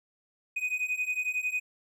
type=beating tone pair; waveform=triangle; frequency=2489 / 2500 Hz; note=D#7 / D#7; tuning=0 / +8 cents; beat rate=11 Hz; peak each=-31 / -29 dBFS; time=0.56-1.6 s; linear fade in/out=10 ms; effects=none